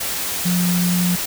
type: tone in noise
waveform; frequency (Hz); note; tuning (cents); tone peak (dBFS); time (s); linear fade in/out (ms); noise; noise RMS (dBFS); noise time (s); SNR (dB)
sine; 177.7; F3; +30; -16; 0.45-1.16; 10; white; -24; 0-1.26; +5
effects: none